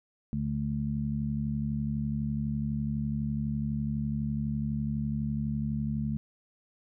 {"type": "harmonic tone", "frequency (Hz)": 72, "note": "D2", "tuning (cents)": -34, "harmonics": [1, 2, 3], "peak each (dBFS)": [-37, -32, -31], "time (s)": [0.33, 6.17], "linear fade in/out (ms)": 0, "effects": []}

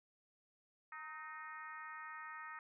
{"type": "harmonic tone with a mistuned harmonic", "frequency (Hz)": 308.1, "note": "D#4", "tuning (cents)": -17, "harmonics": [3, 4, 5, 6, 7, 8], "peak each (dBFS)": [-55, -50, -58, -51, -60, -64], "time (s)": [0.92, 2.59], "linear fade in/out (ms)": 2, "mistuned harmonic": 4, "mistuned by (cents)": 49, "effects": []}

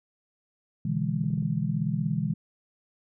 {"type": "chord", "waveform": "sine", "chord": "E dominant seventh", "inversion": "second", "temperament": "just", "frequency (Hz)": [123.61, 148.33, 164.81, 206], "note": ["B2", "D3", "E3", "G#3"], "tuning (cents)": [2, 18, 0, -14], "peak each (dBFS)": [-32, -30, -29, -31], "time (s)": [0.85, 2.34], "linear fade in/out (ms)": 5}
{"type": "clicks", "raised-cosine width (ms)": 3, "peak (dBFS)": -34, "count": 5, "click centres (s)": [1.242, 1.304, 1.338, 1.377, 1.425]}
{"effects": []}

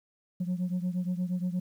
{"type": "beating tone pair", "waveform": "sine", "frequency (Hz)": [178, 186.5], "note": ["F3", "F#3"], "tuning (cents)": [33, 14], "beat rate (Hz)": 8.5, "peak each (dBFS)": [-28, -31], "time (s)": [0.4, 1.6], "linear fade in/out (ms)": 10, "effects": ["tanh soft clip ceiling -25 dBFS", "10-bit"]}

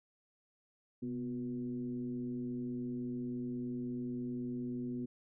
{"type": "tone with frequency modulation", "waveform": "sine", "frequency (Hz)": 246.9, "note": "B3", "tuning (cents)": 0, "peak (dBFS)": -36, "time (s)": [1.02, 5.06], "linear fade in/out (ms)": 10, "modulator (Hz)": 117, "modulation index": 0.69, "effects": []}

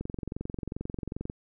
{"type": "click train", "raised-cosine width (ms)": 3, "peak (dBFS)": -21, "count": 30, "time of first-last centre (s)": [0.01, 1.299], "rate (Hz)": 22.5, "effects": []}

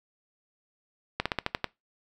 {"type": "slowing click train", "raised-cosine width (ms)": 0.3, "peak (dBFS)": -10, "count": 7, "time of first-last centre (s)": [1.2, 1.643], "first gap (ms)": 56, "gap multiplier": 1.11, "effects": ["noise-tail reverb RT60 0.2 s tail -22 dB re dry"]}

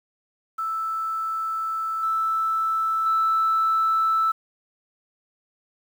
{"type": "tone with level steps", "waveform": "sine", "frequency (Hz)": 1318.5, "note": "E6", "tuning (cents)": 0, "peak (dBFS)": [-24, -20, -17], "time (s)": [0.58, 4.32], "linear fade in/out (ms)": 10, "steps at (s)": [2.03, 3.06], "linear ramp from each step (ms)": 2, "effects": ["tanh soft clip ceiling -14 dBFS", "8-bit"]}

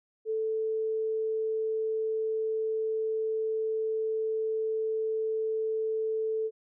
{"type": "tone", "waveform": "sine", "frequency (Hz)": 440, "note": "A4", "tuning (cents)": 0, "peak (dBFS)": -27, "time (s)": [0.25, 6.51], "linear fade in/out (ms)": 50, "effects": []}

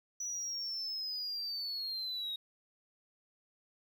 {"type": "linear sweep", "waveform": "sine", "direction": "down", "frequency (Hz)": [5920, 3765], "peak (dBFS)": -34, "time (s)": [0.2, 2.36], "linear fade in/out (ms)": 5, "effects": ["tanh soft clip ceiling -34 dBFS", "11-bit"]}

